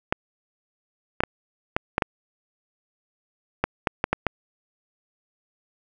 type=clicks; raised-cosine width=0.5 ms; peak=-5 dBFS; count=11; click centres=0.125 / 1.205 / 1.236 / 1.765 / 1.981 / 2.022 / 3.64 / 3.872 / 4.041 / 4.13 / 4.267 s; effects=none